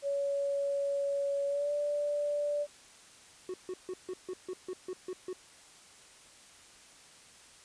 sine tone with pitch glide, 562 to 584.2 Hz, C#5 to D5, +24 to -9 cents, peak -29 dBFS, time 0.02-2.67 s, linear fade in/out 50 ms, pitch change +67 cents, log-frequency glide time 1.47-1.72 s
triangle tone bursts, 368.8 Hz, F#4, 6 cents flat, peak -33 dBFS, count 10, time 3.49-5.33 s, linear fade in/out 2 ms, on 49 ms, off 150 ms
effects white hiss -56 dBFS RMS until 7.64 s + resampled to 22050 Hz

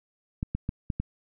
clicks, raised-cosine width 5 ms, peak -16 dBFS, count 5, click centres 0.429 / 0.55 / 0.691 / 0.902 / 1 s, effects none

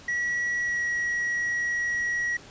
triangle tone with pitch glide, 1929 to 1913.5 Hz, B6 to A#6, -41 to +45 cents, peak -23 dBFS, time 0.08-2.37 s, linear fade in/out 5 ms, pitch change -14 cents, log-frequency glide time 0.62-0.82 s, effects pink hiss -48 dBFS RMS until 2.5 s + resampled to 16000 Hz

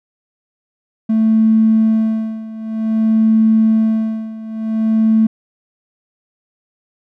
triangle tone with tremolo, 220.9 Hz, A3, 7 cents sharp, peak -4 dBFS, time 1.09-5.27 s, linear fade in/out 10 ms, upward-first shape sine, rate 0.53 Hz, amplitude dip 90%, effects tanh soft clip ceiling -6 dBFS

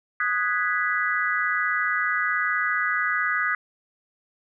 sine chord, G# minor seventh, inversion second, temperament equal, 1244.5 / 1480 / 1661.2 / 1975.5 Hz, D#6 / F#6 / G#6 / B6, 0 / 0 / 0 / 0 cents, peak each -27 dBFS, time 0.2-3.55 s, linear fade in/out 2 ms, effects none

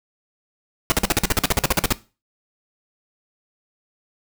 pink noise bursts, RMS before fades -17 dBFS, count 16, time 0.9-1.925 s, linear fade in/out 0 ms, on 20 ms, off 47 ms, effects noise-tail reverb RT60 0.3 s tail -17 dB re dry

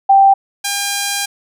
sine / 5% pulse tone pair in turn, 784 / 804.2 Hz, G5 / G5, 0 / +44 cents, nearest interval unison, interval 44 cents, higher second, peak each -5 dBFS, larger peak neither, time 0.09-0.34 / 0.64-1.26 s, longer second, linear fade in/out 10 ms, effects none

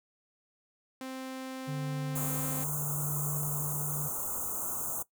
sawtooth tone, 261.6 Hz, C4, in tune, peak -34 dBFS, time 1.01-2.64 s, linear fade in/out 2 ms
triangle tone with tremolo, 146.83 Hz, D3, in tune, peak -30 dBFS, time 1.67-4.09 s, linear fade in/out 20 ms, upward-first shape sine, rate 0.8 Hz, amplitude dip 30%
white band-stop noise, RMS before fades -35 dBFS, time 2.15-5.03 s, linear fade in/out 10 ms, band 1400 to 6400 Hz, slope 96 dB/octave
effects noise-tail reverb RT60 0.1 s tail -18 dB re dry

